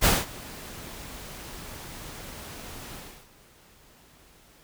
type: noise with ADSR envelope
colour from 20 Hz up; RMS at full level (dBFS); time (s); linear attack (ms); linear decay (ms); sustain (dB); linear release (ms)
pink; -18; 0.01-3.29; 41; 200; -23; 330
effects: pink hiss -56 dBFS RMS until 4.63 s